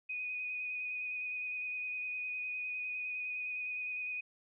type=tone with vibrato; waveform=sine; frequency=2489 Hz; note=D#7; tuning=in tune; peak=-36 dBFS; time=0.09-4.21 s; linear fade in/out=10 ms; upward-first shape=square; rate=9.8 Hz; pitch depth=14 cents each way; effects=none